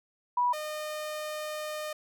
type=tone pair in turn; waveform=sine / sawtooth; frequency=978 / 610.3 Hz; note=B5 / D#5; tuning=-17 / -34 cents; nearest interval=minor sixth; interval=817 cents; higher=first; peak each=-23 / -30 dBFS; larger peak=first; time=0.37-0.53 / 0.53-1.93 s; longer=second; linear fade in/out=5 ms; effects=none